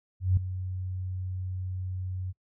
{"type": "tone with ADSR envelope", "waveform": "sine", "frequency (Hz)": 92.5, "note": "F#2", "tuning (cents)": 0, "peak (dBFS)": -18, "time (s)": [0.2, 2.33], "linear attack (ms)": 170, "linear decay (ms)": 4, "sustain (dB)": -13, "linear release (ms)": 32, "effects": ["noise-tail reverb RT60 0.1 s tail -22 dB re dry"]}